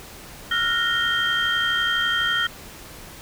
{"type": "tone cluster", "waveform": "sine", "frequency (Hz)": [1367, 1439, 1855, 3172], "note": ["F6", "F#6", "A#6", "G7"], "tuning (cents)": [-37, -49, -9, 20], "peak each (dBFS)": [-26, -24, -24, -23], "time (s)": [0.51, 2.47], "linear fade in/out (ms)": 5, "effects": ["tanh soft clip ceiling -12 dBFS", "pink hiss -41 dBFS RMS until 3.21 s"]}